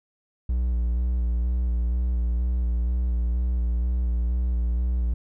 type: tone with vibrato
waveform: triangle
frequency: 60 Hz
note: B1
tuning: 49 cents flat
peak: -19 dBFS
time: 0.49-5.14 s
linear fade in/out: 5 ms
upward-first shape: square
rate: 2.1 Hz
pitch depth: 31 cents each way
effects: none